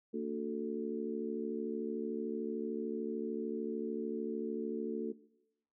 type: harmonic tone with a mistuned harmonic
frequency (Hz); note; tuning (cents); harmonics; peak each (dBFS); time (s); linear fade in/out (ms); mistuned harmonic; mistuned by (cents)
73.42; D2; 0; 3 / 4 / 5 / 6; -38 / -42 / -40 / -40; 0.13-5.13; 20; 3; +53
effects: noise-tail reverb RT60 0.8 s tail -18 dB re dry